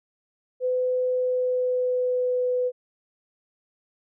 sine tone with pitch glide, 505 to 499.2 Hz, B4 to B4, +39 to +19 cents, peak -21 dBFS, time 0.6-2.72 s, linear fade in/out 50 ms, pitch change -20 cents, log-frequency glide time 1.1-2.39 s, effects none

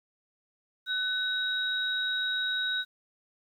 sine tone pair together, 1500 / 3813 Hz, F#6 / A#7, +23 / +38 cents, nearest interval octave + major third, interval 1615 cents, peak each -30 / -30 dBFS, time 0.86-2.85 s, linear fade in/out 50 ms, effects 10-bit

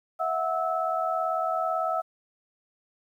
sine tone cluster, 654 / 732 / 1305 Hz, E5 / F#5 / E6, -14 / -19 / -18 cents, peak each -29 dBFS, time 0.19-2.02 s, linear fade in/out 20 ms, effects 10-bit

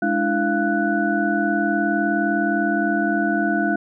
sine tone cluster, 208.1 / 291.7 / 331.3 / 692 / 1484 Hz, G#3 / D4 / E4 / F5 / F#6, +4 / -12 / +9 / -16 / +5 cents, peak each -24 dBFS, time 0.02-3.76 s, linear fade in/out 5 ms, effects none

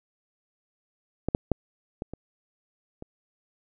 clicks, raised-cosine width 2 ms, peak -12 / -8 / -8 / -18 / -23 / -25 dBFS, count 6, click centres 1.286 / 1.349 / 1.517 / 2.021 / 2.136 / 3.024 s, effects none

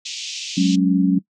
pink band-pass noise, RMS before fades -30 dBFS, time 0.05-0.76 s, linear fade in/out 10 ms, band 2600 to 6900 Hz, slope 48 dB/octave
sine chord, F# suspended second, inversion none, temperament just, 185 / 208.1 / 277.5 Hz, F#3 / G#3 / C#4, 0 / +4 / +2 cents, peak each -16 / -22 / -17 dBFS, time 0.57-1.19 s, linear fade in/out 10 ms
effects noise-tail reverb RT60 0.1 s tail -20 dB re dry

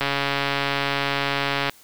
click train, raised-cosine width 0.3 ms, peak -6 dBFS, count 237, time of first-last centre 0.01-1.696 s, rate 140 Hz, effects white hiss -51 dBFS RMS until 1.83 s

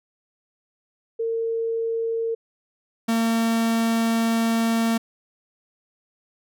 sine / 45% pulse tone pair in turn, 455.7 / 227.8 Hz, A#4 / A#3, -39 / -40 cents, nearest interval octave, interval 1201 cents, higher first, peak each -22 / -19 dBFS, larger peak second, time 1.19-2.35 / 3.08-4.98 s, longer second, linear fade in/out 10 ms, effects none

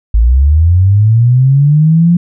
sine linear sweep, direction up, 51.91 to 175.7 Hz, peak -4 dBFS, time 0.14-2.17 s, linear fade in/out 5 ms, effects none

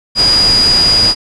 sine tone in noise, 4892 Hz, D#8, 30 cents flat, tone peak -7 dBFS, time 0.15-1.15 s, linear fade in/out 50 ms, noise pink, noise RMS -18 dBFS, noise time 0.15-1.15 s, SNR +8 dB, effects resampled to 24000 Hz

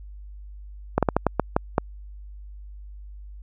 slowing click train, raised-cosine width 1 ms, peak -4 dBFS, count 8, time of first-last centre 0.98-1.781 s, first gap 47 ms, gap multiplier 1.29, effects added 50 Hz sine -38 dBFS peak until 3.42 s

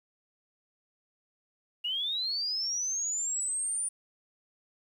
sine linear sweep, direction up, 2823 to 9397 Hz, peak -29 dBFS, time 1.84-3.89 s, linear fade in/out 10 ms, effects 10-bit

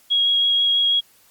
sine tone with vibrato, 3300 Hz, G#7, 12 cents flat, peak -15 dBFS, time 0.1-1.01 s, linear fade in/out 20 ms, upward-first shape sine, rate 6.1 Hz, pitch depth 9 cents each way, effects white hiss -55 dBFS RMS until 1.3 s + Opus 48 kbps

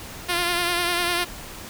5% pulse tone with vibrato, 349.2 Hz, F4, in tune, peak -10 dBFS, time 0.28-1.25 s, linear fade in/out 20 ms, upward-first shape triangle, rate 10 Hz, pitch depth 45 cents each way, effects pink hiss -38 dBFS RMS until 1.69 s

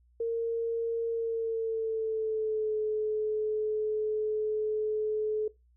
sine tone with pitch glide, 460 to 429.2 Hz, A#4 to A4, -23 to -43 cents, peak -27 dBFS, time 0.2-5.48 s, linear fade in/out 5 ms, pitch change -120 cents, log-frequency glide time 1.09-2.77 s, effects noise-tail reverb RT60 0.2 s tail -19 dB re dry + added 60 Hz sine -61 dBFS peak until 5.76 s

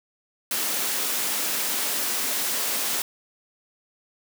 white high-pass noise, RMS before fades -26 dBFS, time 0.51-3.02 s, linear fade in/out 2 ms, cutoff 180 Hz, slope 48 dB/octave, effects none

